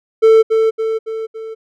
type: tone with echo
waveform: triangle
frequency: 444.6 Hz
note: A4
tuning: 18 cents sharp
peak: -3 dBFS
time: 0.22-0.43 s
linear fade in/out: 20 ms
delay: 280 ms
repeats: 4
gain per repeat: -5 dB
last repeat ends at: 1.55 s
effects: none